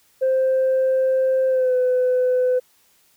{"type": "tone with pitch glide", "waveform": "sine", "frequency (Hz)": [523.3, 504.3], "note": ["C5", "B4"], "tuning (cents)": [0, 36], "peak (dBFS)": -14, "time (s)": [0.21, 2.6], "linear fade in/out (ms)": 20, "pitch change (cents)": -64, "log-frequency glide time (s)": [1.48, 1.75], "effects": ["tanh soft clip ceiling -13 dBFS", "white hiss -59 dBFS RMS until 3.16 s"]}